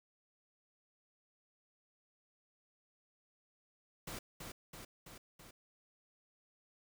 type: noise with echo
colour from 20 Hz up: pink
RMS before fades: -45 dBFS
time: 4.07-4.19 s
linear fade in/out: 5 ms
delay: 330 ms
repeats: 4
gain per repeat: -3 dB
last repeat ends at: 5.51 s
effects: none